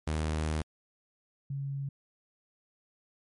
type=tone pair in turn; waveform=sawtooth / sine; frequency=77.78 / 138.59 Hz; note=D#2 / C#3; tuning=0 / 0 cents; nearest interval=minor seventh; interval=1000 cents; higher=second; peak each=-25 / -32 dBFS; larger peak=first; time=0.07-0.62 / 1.5-1.89 s; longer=first; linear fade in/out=5 ms; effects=MP3 48 kbps